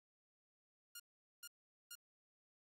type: tone bursts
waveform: 5% pulse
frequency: 1415 Hz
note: F6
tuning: 22 cents sharp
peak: -38 dBFS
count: 3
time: 0.95-1.954 s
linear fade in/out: 5 ms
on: 48 ms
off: 430 ms
effects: AAC 48 kbps